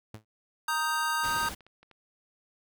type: tone with exponential decay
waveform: sawtooth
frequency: 108.4 Hz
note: A2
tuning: 25 cents flat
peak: -34 dBFS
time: 0.14-0.25 s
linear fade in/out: 5 ms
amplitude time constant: 22 ms
type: chord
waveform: square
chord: Eb major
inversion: second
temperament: equal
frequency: 932.3 / 1244.5 / 1568 Hz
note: Bb5 / Eb6 / G6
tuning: 0 / 0 / 0 cents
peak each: -32 dBFS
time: 0.68-1.49 s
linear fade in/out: 5 ms
type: clicks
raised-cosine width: 0.3 ms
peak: -39 dBFS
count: 8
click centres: 0.944 / 0.975 / 1.033 / 1.21 / 1.607 / 1.666 / 1.83 / 1.913 s
type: noise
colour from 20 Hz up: pink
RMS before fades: -40 dBFS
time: 1.23-1.55 s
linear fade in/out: 10 ms
effects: none